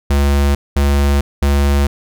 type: tone bursts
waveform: square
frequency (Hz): 70.6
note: C#2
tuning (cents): +32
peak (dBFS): -11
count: 3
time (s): 0.1-1.87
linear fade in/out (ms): 5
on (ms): 450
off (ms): 210
effects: none